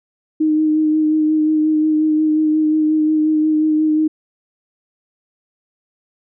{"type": "tone with vibrato", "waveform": "sine", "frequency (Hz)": 309.4, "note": "D#4", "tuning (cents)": -10, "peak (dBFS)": -12, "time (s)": [0.4, 4.08], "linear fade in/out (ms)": 10, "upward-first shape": "sine", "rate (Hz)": 5.6, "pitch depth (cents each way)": 18, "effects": []}